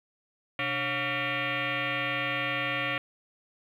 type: tone with frequency modulation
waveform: sine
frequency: 293.7 Hz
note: D4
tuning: in tune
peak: -27 dBFS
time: 0.59-2.98 s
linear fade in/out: 2 ms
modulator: 421 Hz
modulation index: 6.3
effects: 10-bit